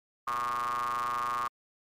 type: ring-modulated tone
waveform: square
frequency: 61.2 Hz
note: B1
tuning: 15 cents flat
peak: -27 dBFS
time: 0.27-1.48 s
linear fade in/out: 5 ms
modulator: 1150 Hz
effects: MP3 96 kbps